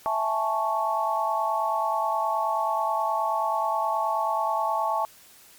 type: chord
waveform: sine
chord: A major seventh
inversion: second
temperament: equal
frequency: 659.3 / 830.6 / 880 / 1108.7 Hz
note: E5 / G#5 / A5 / C#6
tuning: 0 / 0 / 0 / 0 cents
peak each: -29 / -31 / -26 / -28 dBFS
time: 0.06-5.05 s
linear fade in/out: 0 ms
effects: white hiss -52 dBFS RMS until 5.58 s + MP3 96 kbps